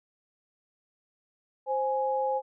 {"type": "tone pair together", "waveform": "sine", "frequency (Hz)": [525, 833.4], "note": ["C5", "G#5"], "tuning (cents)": [6, 6], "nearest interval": "minor sixth", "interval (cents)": 800, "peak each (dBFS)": -28, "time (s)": [1.66, 2.42], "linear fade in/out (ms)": 50, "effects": []}